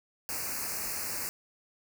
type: band-stop noise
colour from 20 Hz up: white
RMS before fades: -35 dBFS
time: 0.29-1.29 s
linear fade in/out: 0 ms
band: 2700 to 4300 Hz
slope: 96 dB/octave
effects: none